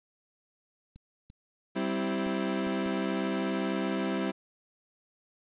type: clicks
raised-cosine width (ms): 5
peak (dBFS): -38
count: 5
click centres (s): 0.96 / 1.301 / 2.266 / 2.67 / 2.862
type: chord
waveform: 30% pulse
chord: C major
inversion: second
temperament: equal with one note detuned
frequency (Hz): 195.09 / 261.6 / 329.6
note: G3 / C4 / E4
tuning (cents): -8 / 0 / 0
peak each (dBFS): -29 / -31 / -31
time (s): 1.75-4.32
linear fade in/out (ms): 20
effects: resampled to 8000 Hz + 10-bit